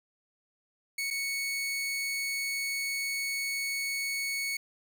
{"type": "tone with dropouts", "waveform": "sawtooth", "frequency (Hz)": 2217, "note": "C#7", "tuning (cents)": 0, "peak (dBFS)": -27, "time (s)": [0.98, 4.57], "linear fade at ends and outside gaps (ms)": 5, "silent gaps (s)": [1.104, 1.108], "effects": ["10-bit"]}